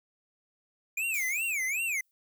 square tone with vibrato, 2364 Hz, D7, 11 cents sharp, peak -29 dBFS, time 0.97-2.01 s, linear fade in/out 5 ms, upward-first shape sine, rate 2.6 Hz, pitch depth 270 cents each way
violet noise with exponential decay, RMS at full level -36 dBFS, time 1.14-2.11 s, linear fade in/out 0 ms, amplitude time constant 210 ms
effects none

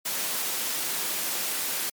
white noise, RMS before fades -29 dBFS, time 0.05-1.9 s, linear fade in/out 10 ms, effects high-pass 200 Hz 12 dB/octave + MP3 96 kbps

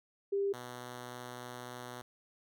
sine / 5% pulse tone pair in turn, 397.9 / 123.53 Hz, G4 / B2, +26 / +1 cents, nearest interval octave + minor sixth, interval 2025 cents, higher first, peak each -29 / -32 dBFS, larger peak first, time 0.32-0.53 / 0.53-2.02 s, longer second, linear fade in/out 10 ms, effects none

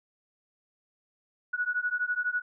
sine beating tone pair, 1461 / 1473 Hz, F#6 / F#6, -22 / -8 cents, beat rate 12 Hz, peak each -30 / -30 dBFS, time 1.53-2.42 s, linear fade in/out 10 ms, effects none

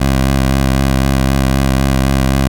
15% pulse tone with vibrato, 66.8 Hz, C2, 36 cents sharp, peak -4 dBFS, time 0-2.48 s, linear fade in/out 10 ms, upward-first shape sine, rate 3.9 Hz, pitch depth 31 cents each way, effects none

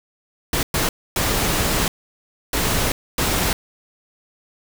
pink noise bursts at uneven times, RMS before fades -20 dBFS, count 5, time 0.53-0.63 / 0.74-0.89 / 1.16-1.88 / 2.53-2.92 / 3.18-3.53 s, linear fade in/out 2 ms, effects none

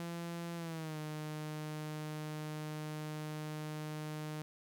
sawtooth tone with pitch glide, 170 to 153.21 Hz, F3 to D#3, -46 to -26 cents, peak -36 dBFS, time 0-4.42 s, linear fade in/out 0 ms, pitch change -180 cents, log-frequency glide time 0.56-0.98 s, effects none

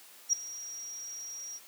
sine tone with ADSR envelope, 5690 Hz, F8, 31 cents sharp, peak -20 dBFS, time 0.29-1.6 s, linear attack 40 ms, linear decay 4 ms, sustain -19 dB, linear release 39 ms, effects white hiss -54 dBFS RMS until 1.67 s + high-pass 300 Hz 12 dB/octave

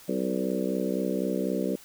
harmonic tone with a mistuned harmonic, 64 Hz, C2, 38 cents flat, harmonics 3 / 4 / 5 / 6 / 7 / 8 / 9, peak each -31 / -32 / -33 / -34 / -34 / -35 / -36 dBFS, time 0.08-1.76 s, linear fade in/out 10 ms, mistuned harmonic 8, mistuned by -24 cents, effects white hiss -51 dBFS RMS until 1.84 s

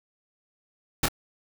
pink noise with echo, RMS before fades -21 dBFS, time 1.03-1.06 s, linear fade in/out 5 ms, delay 25 ms, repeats 1, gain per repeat -6 dB, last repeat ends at 1.085 s, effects none

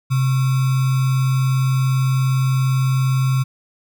sine tone with sample-and-hold, 131.3 Hz, C3, 6 cents sharp, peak -14 dBFS, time 0.1-3.44 s, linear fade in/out 20 ms, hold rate 1225 Hz, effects none

